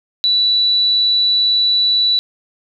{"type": "tone", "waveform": "sine", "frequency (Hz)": 3951, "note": "B7", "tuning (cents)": 0, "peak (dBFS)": -11, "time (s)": [0.24, 2.19], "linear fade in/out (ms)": 0, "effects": []}